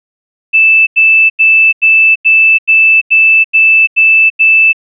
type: tone bursts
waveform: sine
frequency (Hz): 2637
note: E7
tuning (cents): 0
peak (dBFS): -3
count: 10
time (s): 0.53-4.731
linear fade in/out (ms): 20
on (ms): 340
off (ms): 89
effects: none